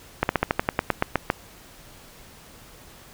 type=slowing click train; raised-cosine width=0.5 ms; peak=-4 dBFS; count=12; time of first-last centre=0.23-1.301 s; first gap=61 ms; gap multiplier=1.09; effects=pink hiss -48 dBFS RMS until 3.13 s